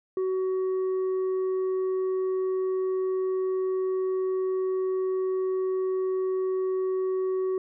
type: tone with tanh clipping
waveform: triangle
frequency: 375.4 Hz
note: F#4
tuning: 25 cents sharp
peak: -25 dBFS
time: 0.17-7.58 s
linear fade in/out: 2 ms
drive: 8 dB
effects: none